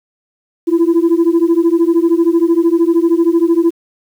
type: beating tone pair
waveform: sine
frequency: 329.6 / 342.6 Hz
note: E4 / F4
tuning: 0 / -33 cents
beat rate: 13 Hz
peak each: -10 dBFS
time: 0.67-3.71 s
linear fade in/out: 20 ms
effects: tanh soft clip ceiling -5 dBFS + 7-bit